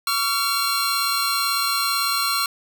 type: tone cluster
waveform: sawtooth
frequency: 1125 / 1370 / 4148 Hz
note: C#6 / F6 / C8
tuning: +25 / -34 / -16 cents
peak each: -21 dBFS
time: 0.07-2.46 s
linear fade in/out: 2 ms
effects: none